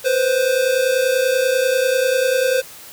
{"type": "tone pair together", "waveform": "square", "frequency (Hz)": [493.1, 523.3], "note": ["B4", "C5"], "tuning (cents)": [-3, 0], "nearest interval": "minor second", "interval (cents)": 103, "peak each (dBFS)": [-21, -17], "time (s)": [0.04, 2.62], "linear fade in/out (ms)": 20, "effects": ["white hiss -39 dBFS RMS until 2.92 s"]}